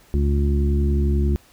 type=harmonic tone with a mistuned harmonic; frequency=71 Hz; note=C#2; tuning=42 cents sharp; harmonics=1 / 2 / 3 / 4 / 5; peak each=-17 / -27 / -26 / -35 / -28 dBFS; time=0.14-1.36 s; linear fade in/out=0 ms; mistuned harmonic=1; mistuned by=+16 cents; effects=pink hiss -53 dBFS RMS until 1.52 s